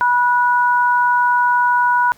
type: tone pair together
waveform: sine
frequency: 976 / 1466.6 Hz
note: B5 / F#6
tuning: -21 / -16 cents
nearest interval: perfect fifth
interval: 705 cents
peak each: -13 / -17 dBFS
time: 0.01-2.12 s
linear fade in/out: 0 ms
effects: pink hiss -50 dBFS RMS until 2.17 s